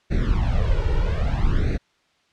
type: noise with flanger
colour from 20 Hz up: brown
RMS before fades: -20 dBFS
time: 0.1-1.78 s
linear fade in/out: 20 ms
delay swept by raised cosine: 0.48 to 2.18 ms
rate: 0.62 Hz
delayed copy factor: +0.95
effects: white hiss -63 dBFS RMS until 2.32 s + low-pass 4000 Hz 12 dB/octave